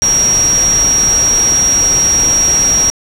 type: tone in noise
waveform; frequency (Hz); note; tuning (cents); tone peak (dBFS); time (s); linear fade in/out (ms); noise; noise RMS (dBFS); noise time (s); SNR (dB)
sine; 5660; F8; +22; -8; 0.02-2.9; 0; pink; -20; 0.02-2.9; +9
effects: low-pass 12000 Hz 12 dB/octave